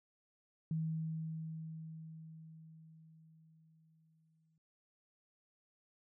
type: tone with exponential decay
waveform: sine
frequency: 160 Hz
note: D#3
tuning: 49 cents sharp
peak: -33 dBFS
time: 0.71-4.58 s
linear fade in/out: 2 ms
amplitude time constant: 840 ms
effects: none